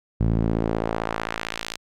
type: tone with band-pass filter sweep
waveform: sawtooth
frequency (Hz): 55.6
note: A1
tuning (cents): +19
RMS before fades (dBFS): -25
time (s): 0.2-1.77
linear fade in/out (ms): 10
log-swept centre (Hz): 130 to 4700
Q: 0.85
effects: none